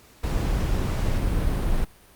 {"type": "noise", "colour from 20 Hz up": "brown", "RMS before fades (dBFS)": -23, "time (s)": [0.23, 1.85], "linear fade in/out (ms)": 10, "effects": ["pink hiss -53 dBFS RMS until 2.15 s", "Opus 48 kbps"]}